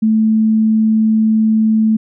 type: tone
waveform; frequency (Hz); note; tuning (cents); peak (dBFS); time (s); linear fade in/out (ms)
sine; 219.2; A3; -6; -9; 0.02-1.97; 10
effects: none